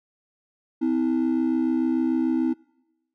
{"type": "ring-modulated tone", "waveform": "triangle", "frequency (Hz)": 289.1, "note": "D4", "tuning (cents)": -27, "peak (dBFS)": -14, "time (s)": [0.81, 2.54], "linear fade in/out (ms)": 20, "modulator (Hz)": 33.4, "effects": ["noise-tail reverb RT60 1.0 s tail -26 dB re dry", "tanh soft clip ceiling -13 dBFS"]}